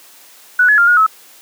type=tone with pitch steps; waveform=sine; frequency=1477 / 1700 / 1398 / 1438 / 1294 Hz; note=F#6 / G#6 / F6 / F#6 / E6; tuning=-3 / +40 / +1 / -50 / -32 cents; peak=-7 dBFS; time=0.59-1.065 s; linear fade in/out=5 ms; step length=95 ms; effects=white hiss -43 dBFS RMS until 1.41 s + high-pass 300 Hz 12 dB/octave